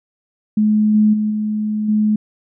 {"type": "tone with level steps", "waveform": "sine", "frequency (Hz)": 213, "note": "G#3", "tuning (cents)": 44, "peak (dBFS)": [-11, -9, -15, -17, -12], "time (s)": [0.57, 2.16], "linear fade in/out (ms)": 5, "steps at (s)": [0.94, 1.13, 1.3, 1.88], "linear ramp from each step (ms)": 10, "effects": []}